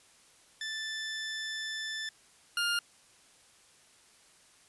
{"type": "tone pair in turn", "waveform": "20% pulse", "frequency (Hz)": [1760, 1409.4], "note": ["A6", "F6"], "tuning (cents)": [0, 15], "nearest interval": "major third", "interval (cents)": 385, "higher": "first", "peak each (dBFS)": [-30, -23], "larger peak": "second", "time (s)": [[0.61, 2.09], [2.57, 2.79]], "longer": "first", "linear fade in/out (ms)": 2, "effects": ["white hiss -61 dBFS RMS until 4.68 s", "resampled to 24000 Hz"]}